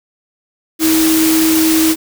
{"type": "tone in noise", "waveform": "sine", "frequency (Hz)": 320, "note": "D#4", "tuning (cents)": 49, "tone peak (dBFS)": -10, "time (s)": [0.79, 1.96], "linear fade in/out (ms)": 50, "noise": "white", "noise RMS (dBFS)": -17, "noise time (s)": [0.79, 1.96], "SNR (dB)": 4, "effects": []}